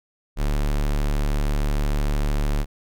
square tone, 36.57 Hz, D1, 7 cents flat, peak -20 dBFS, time 0.36-2.66 s, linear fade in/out 50 ms, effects none

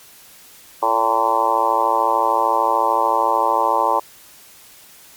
harmonic tone with a mistuned harmonic, 113.4 Hz, A#2, 47 cents flat, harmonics 3 / 4 / 5 / 6 / 7 / 8 / 9 / 10, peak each -30 / -27 / -23 / -28 / -22 / -19 / -19 / -26 dBFS, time 0.82-4 s, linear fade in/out 10 ms, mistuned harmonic 4, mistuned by -35 cents, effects white hiss -45 dBFS RMS until 5.16 s + MP3 96 kbps

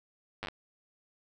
slowing click train, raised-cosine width 0.3 ms, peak -21 dBFS, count 6, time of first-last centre 0.43-0.485 s, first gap 9 ms, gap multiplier 1.1, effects none

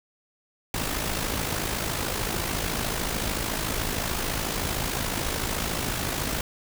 pink noise with amplitude modulation, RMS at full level -26 dBFS, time 0.74-6.41 s, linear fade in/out 2 ms, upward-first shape sine, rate 53.7 Hz, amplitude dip 55%, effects none

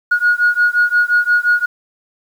sine beating tone pair, 1443 / 1448.7 Hz, F#6 / F#6, -44 / -37 cents, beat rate 5.7 Hz, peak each -13 dBFS, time 0.11-1.66 s, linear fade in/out 10 ms, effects tanh soft clip ceiling -5 dBFS + 7-bit

